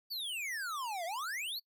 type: exponential two-way sweep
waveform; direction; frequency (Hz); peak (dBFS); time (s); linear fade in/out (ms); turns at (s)
square; down then up; 4675 to 645 to 4675; -37; 0.1-1.6; 20; 1.05
effects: noise-tail reverb RT60 0.1 s tail -25 dB re dry